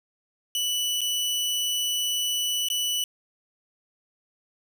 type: tone with dropouts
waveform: sawtooth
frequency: 2966 Hz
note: F#7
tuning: 4 cents sharp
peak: -21 dBFS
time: 0.55-3.04 s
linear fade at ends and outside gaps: 1 ms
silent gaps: 1.008-1.015 / 2.686-2.701 s
effects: 10-bit